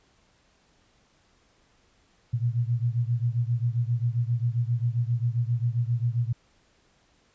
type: beating tone pair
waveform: sine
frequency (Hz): 116.4 / 123.9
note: A#2 / B2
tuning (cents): -2 / +6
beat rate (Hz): 7.5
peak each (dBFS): -25 / -27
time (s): 2.33-6.33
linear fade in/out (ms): 10
effects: pink hiss -64 dBFS RMS until 7.34 s + resampled to 16000 Hz